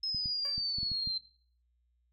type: exponential sweep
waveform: sine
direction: down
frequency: 5180 to 4100 Hz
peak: -31 dBFS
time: 0.03-1.18 s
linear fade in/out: 5 ms
type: clicks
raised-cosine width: 5 ms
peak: -31 dBFS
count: 7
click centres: 0.147 / 0.258 / 0.58 / 0.785 / 0.831 / 0.917 / 1.074 s
type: tone with exponential decay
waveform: 15% pulse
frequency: 564 Hz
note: C#5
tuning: 30 cents sharp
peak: -39 dBFS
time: 0.45-0.67 s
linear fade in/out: 2 ms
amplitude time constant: 46 ms
effects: noise-tail reverb RT60 0.5 s tail -17 dB re dry + added 60 Hz sine -70 dBFS peak until 2.12 s